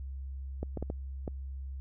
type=clicks; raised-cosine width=2 ms; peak=-22 dBFS; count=5; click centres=0.63 / 0.773 / 0.826 / 0.901 / 1.278 s; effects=added 67 Hz sine -37 dBFS peak until 1.8 s